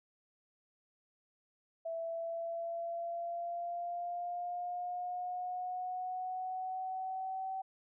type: linear sweep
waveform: sine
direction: up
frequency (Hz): 659.3 to 765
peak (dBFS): -36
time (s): 1.85-7.62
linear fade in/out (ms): 10
effects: none